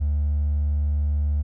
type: tone with hard clipping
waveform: triangle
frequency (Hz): 73.42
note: D2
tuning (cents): 0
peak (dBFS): -19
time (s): 0-1.43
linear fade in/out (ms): 20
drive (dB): 2
effects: none